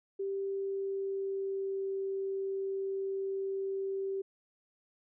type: tone with pitch glide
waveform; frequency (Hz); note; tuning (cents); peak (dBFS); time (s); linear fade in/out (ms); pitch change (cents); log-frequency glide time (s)
sine; 392 to 388.6; G4 to G4; 0 to -15; -32; 0.19-4.22; 10; -15; 0.45-1.88
effects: none